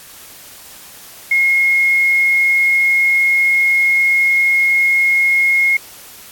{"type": "tone with quantisation", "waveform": "sine", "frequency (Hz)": 2155, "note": "C#7", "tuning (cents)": -49, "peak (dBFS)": -10, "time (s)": [1.31, 5.77], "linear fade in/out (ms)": 5, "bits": 6, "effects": ["white hiss -38 dBFS RMS until 6.31 s", "AAC 64 kbps"]}